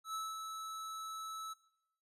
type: tone with ADSR envelope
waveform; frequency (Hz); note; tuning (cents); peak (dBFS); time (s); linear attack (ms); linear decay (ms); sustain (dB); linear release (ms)
square; 1305; E6; -18; -38; 0.04-1.54; 100; 210; -5; 16
effects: noise-tail reverb RT60 0.8 s tail -19 dB re dry + resampled to 32000 Hz